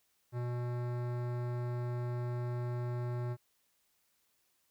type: tone with hard clipping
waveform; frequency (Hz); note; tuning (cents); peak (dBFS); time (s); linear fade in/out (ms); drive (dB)
sine; 121.8; B2; -24; -36; 0.32-3.37; 50; 18
effects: white hiss -75 dBFS RMS until 4.7 s